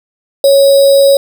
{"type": "tone with sample-and-hold", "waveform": "sine", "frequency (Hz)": 553, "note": "C#5", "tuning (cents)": -4, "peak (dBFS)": -3, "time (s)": [0.44, 1.17], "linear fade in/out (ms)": 2, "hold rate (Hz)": 4410, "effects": []}